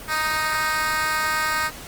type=tone with high-pass filter; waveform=10% pulse; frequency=311.1 Hz; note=D#4; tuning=in tune; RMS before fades=-23 dBFS; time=0.07-1.71 s; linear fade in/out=50 ms; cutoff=1300 Hz; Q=1.5; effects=pink hiss -38 dBFS RMS until 1.87 s + Opus 24 kbps